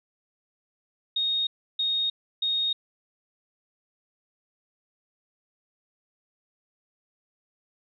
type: tone bursts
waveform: sine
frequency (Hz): 3721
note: A#7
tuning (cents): -4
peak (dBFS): -23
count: 3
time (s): 1.16-2.73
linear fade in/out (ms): 5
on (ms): 310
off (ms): 320
effects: none